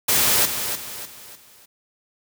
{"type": "noise with echo", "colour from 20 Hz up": "white", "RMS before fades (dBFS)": -18, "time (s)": [0.08, 0.46], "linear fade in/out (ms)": 10, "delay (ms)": 300, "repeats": 4, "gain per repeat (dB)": -8, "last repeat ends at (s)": 1.66, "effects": []}